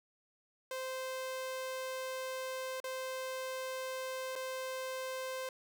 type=tone with dropouts; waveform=sawtooth; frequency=520 Hz; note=C5; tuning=11 cents flat; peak=-34 dBFS; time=0.71-5.49 s; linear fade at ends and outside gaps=2 ms; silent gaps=2.802-2.841 / 4.355-4.36 s; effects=none